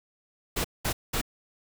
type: noise bursts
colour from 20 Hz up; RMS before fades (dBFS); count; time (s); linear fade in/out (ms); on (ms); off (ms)
pink; -28; 3; 0.56-1.215; 10; 85; 200
effects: none